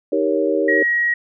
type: chord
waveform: sine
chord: Eb dominant seventh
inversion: none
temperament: equal with one note detuned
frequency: 312.9 / 392 / 466.2 / 554.4 Hz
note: Eb4 / G4 / Bb4 / Db5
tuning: +10 / 0 / 0 / 0 cents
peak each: -21 dBFS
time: 0.12-0.83 s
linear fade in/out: 5 ms
type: tone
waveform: sine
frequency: 1900 Hz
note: A#6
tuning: 33 cents sharp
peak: -15 dBFS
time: 0.68-1.14 s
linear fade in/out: 5 ms
effects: none